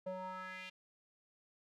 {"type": "tone with band-pass filter sweep", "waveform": "square", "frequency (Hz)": 185.6, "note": "F#3", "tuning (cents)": 6, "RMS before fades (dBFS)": -45, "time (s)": [0.06, 0.7], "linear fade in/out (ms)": 10, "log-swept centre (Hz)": [550, 2900], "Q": 3.2, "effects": []}